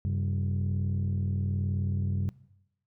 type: tone cluster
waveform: sine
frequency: 94 / 133 / 193.3 Hz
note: F#2 / C3 / G3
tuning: +28 / +29 / -24 cents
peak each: -26 / -31 / -34 dBFS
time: 0.05-2.29 s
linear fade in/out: 0 ms
effects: noise-tail reverb RT60 0.9 s tail -21 dB re dry + tanh soft clip ceiling -22 dBFS